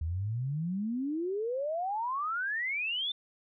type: exponential sweep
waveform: sine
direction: up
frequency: 76.1 to 3600 Hz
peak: -30 dBFS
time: 0.01-3.12 s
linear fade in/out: 5 ms
effects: none